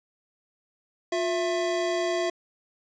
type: tone pair together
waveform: square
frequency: 355.7 / 664.9 Hz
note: F4 / E5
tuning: +32 / +15 cents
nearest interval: major seventh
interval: 1083 cents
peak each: -28 dBFS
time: 1.12-2.3 s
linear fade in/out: 5 ms
effects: resampled to 16000 Hz + 10-bit